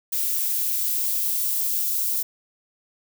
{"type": "noise with high-pass filter sweep", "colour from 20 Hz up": "violet", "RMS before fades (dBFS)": -24, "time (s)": [0.12, 2.23], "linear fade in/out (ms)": 10, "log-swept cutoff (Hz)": [1500, 3600], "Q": 0.76, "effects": []}